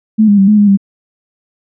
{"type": "tone with pitch steps", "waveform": "sine", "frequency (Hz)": [217.4, 203.8, 194.4, 211.4, 205.7, 197.3], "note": ["A3", "G#3", "G3", "G#3", "G#3", "G3"], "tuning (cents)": [-21, -32, -14, 31, -16, 11], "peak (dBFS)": -4, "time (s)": [0.18, 0.774], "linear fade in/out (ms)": 20, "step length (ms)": 99, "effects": []}